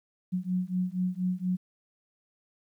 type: beating tone pair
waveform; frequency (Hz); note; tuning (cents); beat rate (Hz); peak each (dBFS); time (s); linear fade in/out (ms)
sine; 180.5 / 184.7; F#3 / F#3; -43 / -3; 4.2; -30; 0.32-1.57; 20
effects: 11-bit